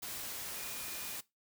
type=tone in noise; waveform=sine; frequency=2439 Hz; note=D#7; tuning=35 cents flat; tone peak=-51 dBFS; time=0.55-1.17 s; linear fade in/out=10 ms; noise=white; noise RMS=-42 dBFS; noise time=0.02-1.21 s; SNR=-12 dB; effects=noise-tail reverb RT60 0.2 s tail -20 dB re dry